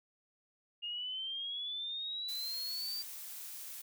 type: exponential sweep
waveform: sine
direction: up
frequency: 2831 to 4699 Hz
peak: -37 dBFS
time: 0.82-3.03 s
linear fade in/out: 20 ms
type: noise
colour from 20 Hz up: blue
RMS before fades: -46 dBFS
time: 2.28-3.82 s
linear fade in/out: 10 ms
effects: none